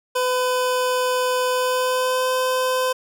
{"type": "tone with pitch glide", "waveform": "25% pulse", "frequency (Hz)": [504, 511.9], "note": ["B4", "C5"], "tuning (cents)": [35, -38], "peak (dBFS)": -15, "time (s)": [0.15, 2.93], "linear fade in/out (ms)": 10, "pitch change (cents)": 27, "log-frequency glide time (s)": [1.5, 2.29], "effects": []}